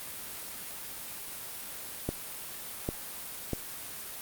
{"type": "clicks", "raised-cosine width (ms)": 2, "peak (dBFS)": -16, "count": 3, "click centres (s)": [2.09, 2.889, 3.533], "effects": ["white hiss -41 dBFS RMS until 4.21 s", "Opus 32 kbps"]}